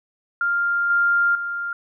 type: tone with level steps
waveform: sine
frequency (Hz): 1398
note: F6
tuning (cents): +1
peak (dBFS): -18 / -15 / -24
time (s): 0.41-1.73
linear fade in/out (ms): 2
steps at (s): 0.9 / 1.35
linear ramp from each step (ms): 2
effects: none